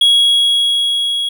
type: tone with level ramp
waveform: triangle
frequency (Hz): 3322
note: G#7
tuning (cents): 0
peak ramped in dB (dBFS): -5 to -14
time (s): 0.01-1.29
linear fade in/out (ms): 5
effects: none